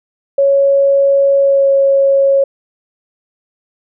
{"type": "tone with pitch glide", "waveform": "sine", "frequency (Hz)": [554.4, 549.3], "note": ["C#5", "C#5"], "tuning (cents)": [0, -16], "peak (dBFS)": -7, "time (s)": [0.38, 2.44], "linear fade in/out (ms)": 5, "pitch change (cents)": -16, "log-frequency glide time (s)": [1.39, 1.7], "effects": []}